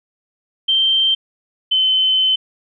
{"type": "tone pair in turn", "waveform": "sine", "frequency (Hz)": [3136, 3059], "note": ["G7", "G7"], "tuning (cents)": [0, -43], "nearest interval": "unison", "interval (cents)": 43, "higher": "first", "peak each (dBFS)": -12, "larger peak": "neither", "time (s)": [[0.68, 1.15], [1.71, 2.36]], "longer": "second", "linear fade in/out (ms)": 10, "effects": []}